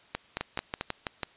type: two click trains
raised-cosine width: 0.3 ms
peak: -14 / -14 dBFS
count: 4 / 6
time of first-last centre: 0.15-0.811 / 0.41-1.232 s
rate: 4.54 / 6.08 Hz
effects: white hiss -58 dBFS RMS until 1.36 s + resampled to 8000 Hz

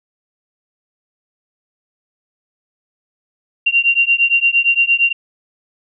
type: beating tone pair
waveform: sine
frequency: 2761 / 2769.7 Hz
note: F7 / F7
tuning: -20 / -15 cents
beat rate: 8.7 Hz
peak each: -14 dBFS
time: 3.66-5.13 s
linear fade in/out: 10 ms
effects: none

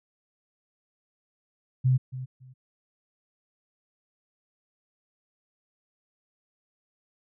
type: tone with echo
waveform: sine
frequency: 128.8 Hz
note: C3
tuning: 27 cents flat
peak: -18 dBFS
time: 1.84-1.98 s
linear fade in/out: 20 ms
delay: 280 ms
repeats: 2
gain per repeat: -14 dB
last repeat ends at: 2.54 s
effects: none

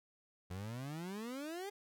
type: exponential sweep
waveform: 30% pulse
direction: up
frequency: 87.31 to 415.3 Hz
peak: -39 dBFS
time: 0.5-1.7 s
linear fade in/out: 10 ms
effects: none

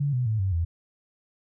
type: tone with pitch steps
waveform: sine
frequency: 142.7 / 124.95 / 109.4 / 95.79 / 83.88 Hz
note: D3 / B2 / A2 / G2 / E2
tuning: -49 / +21 / -9 / -39 / +31 cents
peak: -22 dBFS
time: 0-0.65 s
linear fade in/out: 10 ms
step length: 130 ms
effects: none

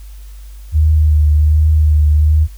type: tone with vibrato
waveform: sine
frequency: 76.4 Hz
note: D#2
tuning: 31 cents flat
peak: -7 dBFS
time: 0.72-2.48 s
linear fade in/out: 50 ms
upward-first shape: triangle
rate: 1.3 Hz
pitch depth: 34 cents each way
effects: added 50 Hz sine -30 dBFS peak until 2.57 s + white hiss -48 dBFS RMS until 2.57 s

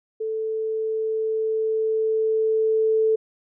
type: tone with level ramp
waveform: sine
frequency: 440 Hz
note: A4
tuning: in tune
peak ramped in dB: -24 to -16 dBFS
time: 0.2-3.16 s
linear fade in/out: 10 ms
effects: none

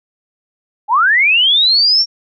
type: linear sweep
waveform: sine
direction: up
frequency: 790 to 5588 Hz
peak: -8 dBFS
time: 0.88-2.06 s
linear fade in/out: 50 ms
effects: none

